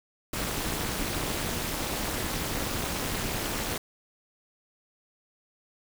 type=noise with amplitude modulation; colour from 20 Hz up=pink; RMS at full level=-27 dBFS; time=0.33-3.78 s; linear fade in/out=5 ms; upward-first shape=sine; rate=255 Hz; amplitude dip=95%; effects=none